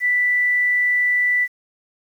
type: tone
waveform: sine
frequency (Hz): 1975.5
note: B6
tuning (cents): 0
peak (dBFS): -15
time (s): 0-1.48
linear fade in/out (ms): 50
effects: 8-bit